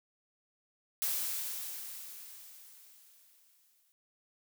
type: noise with exponential decay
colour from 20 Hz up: blue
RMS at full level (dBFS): -32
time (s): 1.02-3.92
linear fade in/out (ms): 0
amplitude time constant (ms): 630
effects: none